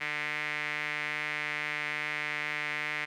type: tone with band-pass filter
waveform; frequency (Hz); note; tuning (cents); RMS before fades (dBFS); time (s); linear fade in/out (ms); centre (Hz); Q
sawtooth; 150.2; D3; +39; -34; 0-3.06; 20; 2100; 4.5
effects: none